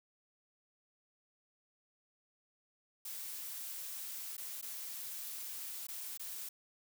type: noise with dropouts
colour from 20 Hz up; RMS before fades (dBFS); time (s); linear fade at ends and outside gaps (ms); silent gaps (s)
blue; -44; 3.05-6.49; 5; 4.368-4.379 / 4.614-4.625 / 5.87-5.885 / 6.175-6.195
effects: none